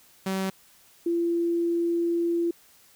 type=tone pair in turn; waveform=sawtooth / sine; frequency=191 / 340.3 Hz; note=G3 / F4; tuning=-45 / -45 cents; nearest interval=minor seventh; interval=1000 cents; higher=second; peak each=-22 dBFS; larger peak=neither; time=0.26-0.5 / 1.06-2.51 s; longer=second; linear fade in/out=5 ms; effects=white hiss -57 dBFS RMS until 2.95 s